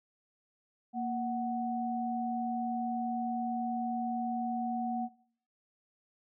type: tone pair together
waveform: sine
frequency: 233.8 / 742.7 Hz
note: A#3 / F#5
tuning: +5 / +6 cents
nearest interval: octave + minor sixth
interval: 2001 cents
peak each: -34 / -34 dBFS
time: 0.93-5.09 s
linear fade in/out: 50 ms
effects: noise-tail reverb RT60 0.6 s tail -20 dB re dry